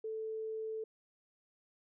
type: tone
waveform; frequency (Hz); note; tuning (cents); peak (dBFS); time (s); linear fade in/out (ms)
sine; 440; A4; 0; -37; 0.04-0.84; 5
effects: none